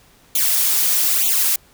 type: noise with flanger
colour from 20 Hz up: blue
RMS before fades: -17 dBFS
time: 0.35-1.56 s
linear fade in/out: 5 ms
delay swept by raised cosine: 0.29 to 4.99 ms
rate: 1.1 Hz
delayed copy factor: +0.95
effects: pink hiss -52 dBFS RMS until 1.73 s